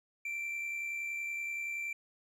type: tone with amplitude modulation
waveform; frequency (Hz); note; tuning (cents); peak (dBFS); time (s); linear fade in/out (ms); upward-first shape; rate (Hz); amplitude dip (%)
triangle; 2349; D7; 0; -32; 0.25-1.93; 5; sine; 70.6; 35
effects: none